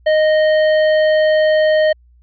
triangle tone with tanh clipping, 620 Hz, D#5, 6 cents flat, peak -12 dBFS, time 0.06-1.93 s, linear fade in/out 10 ms, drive 17 dB, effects added 60 Hz sine -46 dBFS peak until 2.22 s + resampled to 11025 Hz

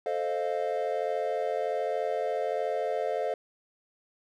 triangle chord, F dominant seventh, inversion first, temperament equal with one note detuned, 440 / 523.3 / 617.2 / 698.5 Hz, A4 / C5 / Eb5 / F5, 0 / 0 / -14 / 0 cents, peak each -31 dBFS, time 0.06-3.34 s, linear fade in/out 2 ms, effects none

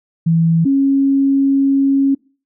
sine tone pair in turn, 164.81 / 274.2 Hz, E3 / C#4, 0 / -19 cents, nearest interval major sixth, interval 881 cents, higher second, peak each -10 dBFS, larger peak neither, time 0.26-0.65 / 0.65-2.15 s, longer second, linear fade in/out 10 ms, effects noise-tail reverb RT60 0.4 s tail -25 dB re dry

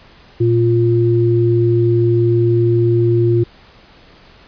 sine tone pair together, 116.53 / 349.2 Hz, A#2 / F4, 0 / 0 cents, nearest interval octave + perfect fifth, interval 1900 cents, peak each -13 dBFS, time 0.4-3.44 s, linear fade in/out 10 ms, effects pink hiss -45 dBFS RMS until 4.47 s + resampled to 11025 Hz

